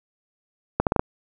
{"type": "accelerating click train", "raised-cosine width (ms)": 1, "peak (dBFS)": -4, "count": 5, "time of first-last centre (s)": [0.8, 0.995], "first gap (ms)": 68, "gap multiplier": 0.78, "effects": []}